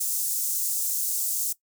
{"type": "high-pass noise", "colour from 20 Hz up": "pink", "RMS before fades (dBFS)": -27, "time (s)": [0, 1.53], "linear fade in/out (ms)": 10, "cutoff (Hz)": 7000, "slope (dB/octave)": 24, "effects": ["noise-tail reverb RT60 0.1 s tail -18 dB re dry"]}